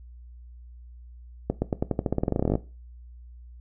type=accelerating click train; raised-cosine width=2 ms; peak=-10 dBFS; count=21; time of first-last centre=1.5-2.554 s; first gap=120 ms; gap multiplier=0.9; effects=noise-tail reverb RT60 0.3 s tail -17 dB re dry + added 60 Hz sine -43 dBFS peak until 3.6 s